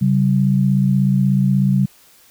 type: tone pair together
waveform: sine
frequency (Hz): 136.1 / 192.59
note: C#3 / G3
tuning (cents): -31 / -30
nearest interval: tritone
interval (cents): 601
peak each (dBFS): -15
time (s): 0.01-1.86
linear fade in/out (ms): 10
effects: white hiss -50 dBFS RMS until 2.3 s